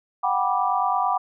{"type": "chord", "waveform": "sine", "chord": "G major seventh", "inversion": "third", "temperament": "just", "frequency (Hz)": [735, 784, 980, 1176], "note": ["F#5", "G5", "B5", "D6"], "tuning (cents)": [-12, 0, -14, 2], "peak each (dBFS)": -25, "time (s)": [0.23, 1.18], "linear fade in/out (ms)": 10, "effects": []}